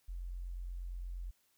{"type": "tone", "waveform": "sine", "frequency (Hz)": 44.25, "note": "F1", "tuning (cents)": 23, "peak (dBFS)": -39, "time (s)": [0.08, 1.31], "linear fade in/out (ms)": 10, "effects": ["white hiss -74 dBFS RMS until 1.57 s"]}